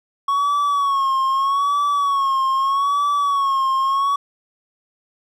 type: tone with vibrato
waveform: triangle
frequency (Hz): 1108.7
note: C#6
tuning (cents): 0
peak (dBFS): -14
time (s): 0.28-4.16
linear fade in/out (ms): 5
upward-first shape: sine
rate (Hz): 0.8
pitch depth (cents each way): 69
effects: none